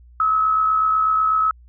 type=tone with amplitude modulation; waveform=sine; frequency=1288 Hz; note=E6; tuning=41 cents flat; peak=-13 dBFS; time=0.2-1.51 s; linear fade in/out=2 ms; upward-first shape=sine; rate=68.1 Hz; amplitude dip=40%; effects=added 60 Hz sine -44 dBFS peak until 1.68 s